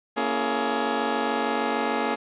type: chord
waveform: 15% pulse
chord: A# half-diminished seventh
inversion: none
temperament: just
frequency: 233.1 / 279.7 / 335.6 / 419.5 Hz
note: A#3 / C#4 / E4 / G#4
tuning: 0 / +16 / +31 / +17 cents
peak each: -22 / -23 / -28 / -22 dBFS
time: 0.16-2.16 s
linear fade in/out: 20 ms
effects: resampled to 8000 Hz + 9-bit